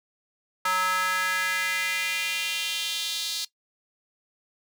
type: tone with high-pass filter sweep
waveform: square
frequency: 185 Hz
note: F#3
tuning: in tune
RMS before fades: -27 dBFS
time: 0.65-3.45 s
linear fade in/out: 5 ms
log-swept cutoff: 1200 to 4200 Hz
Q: 3
effects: noise-tail reverb RT60 0.1 s tail -19 dB re dry